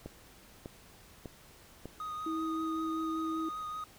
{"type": "click train", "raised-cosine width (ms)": 2, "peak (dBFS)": -28, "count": 4, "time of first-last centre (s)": [0.06, 1.856], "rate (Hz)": 1.67}
{"type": "tone with vibrato", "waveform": "triangle", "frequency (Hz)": 1244.5, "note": "D#6", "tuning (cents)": 0, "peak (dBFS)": -35, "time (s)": [2, 3.84], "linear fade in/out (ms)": 2, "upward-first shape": "triangle", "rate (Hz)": 5.2, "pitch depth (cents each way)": 19}
{"type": "tone", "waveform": "sine", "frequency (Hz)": 322.2, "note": "E4", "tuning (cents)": -39, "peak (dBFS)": -33, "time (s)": [2.26, 3.49], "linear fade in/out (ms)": 5}
{"effects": ["pink hiss -57 dBFS RMS until 3.98 s"]}